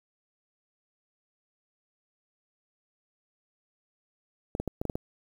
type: clicks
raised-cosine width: 2 ms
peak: -17 dBFS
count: 7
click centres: 4.551 / 4.6 / 4.677 / 4.815 / 4.853 / 4.898 / 4.955 s
effects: 8-bit